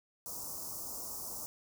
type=band-stop noise; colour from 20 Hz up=white; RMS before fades=-42 dBFS; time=0.26-1.46 s; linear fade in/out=0 ms; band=1200 to 5100 Hz; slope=48 dB/octave; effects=none